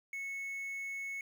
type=tone with quantisation; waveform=triangle; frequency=2200 Hz; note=C#7; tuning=14 cents flat; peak=-36 dBFS; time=0.13-1.21 s; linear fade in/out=2 ms; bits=10; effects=none